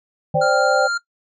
sine tone with exponential decay, 155.56 Hz, D#3, in tune, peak -17 dBFS, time 0.34-0.5 s, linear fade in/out 5 ms, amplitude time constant 34 ms
sine chord, C suspended second, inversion none, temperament equal, 523.3 / 587.3 / 784 Hz, C5 / D5 / G5, 0 / 0 / 0 cents, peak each -19 dBFS, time 0.34-0.88 s, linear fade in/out 20 ms
square tone, 1396 Hz, F6, 1 cent flat, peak -20 dBFS, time 0.41-0.98 s, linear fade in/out 10 ms
effects noise-tail reverb RT60 0.1 s tail -18 dB re dry + resampled to 16000 Hz

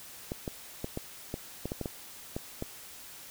clicks, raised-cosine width 2 ms, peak -20 dBFS, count 11, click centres 0.319 / 0.478 / 0.844 / 0.974 / 1.341 / 1.656 / 1.719 / 1.813 / 1.858 / 2.365 / 2.624 s, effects white hiss -48 dBFS RMS until 3.3 s

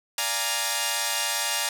5% pulse chord, Bb dominant seventh, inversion first, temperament equal, 587.3 / 698.5 / 830.6 / 932.3 Hz, D5 / F5 / Ab5 / Bb5, 0 / 0 / 0 / 0 cents, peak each -21 / -21 / -18 / -16 dBFS, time 0.18-1.69 s, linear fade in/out 2 ms, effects none

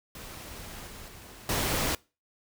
pink noise with level steps, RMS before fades -43 / -45 / -48 / -28 dBFS, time 0.15-1.95 s, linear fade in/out 2 ms, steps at 0.87 / 1.08 / 1.49 s, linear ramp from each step 2 ms, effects noise-tail reverb RT60 0.3 s tail -23 dB re dry

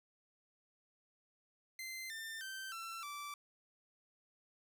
sawtooth tone with pitch steps, 2074 / 1795.1 / 1553.7 / 1344.8 / 1164 Hz, C7 / A6 / G6 / E6 / D6, -16 / +34 / -16 / +34 / -16 cents, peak -40 dBFS, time 1.79-3.34 s, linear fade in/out 2 ms, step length 310 ms, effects none

